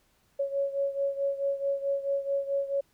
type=beating tone pair; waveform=sine; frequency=554.4 / 559 Hz; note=C#5 / C#5; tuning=0 / +14 cents; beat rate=4.6 Hz; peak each=-28 / -32 dBFS; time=0.39-2.81 s; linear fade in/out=10 ms; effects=pink hiss -68 dBFS RMS until 2.93 s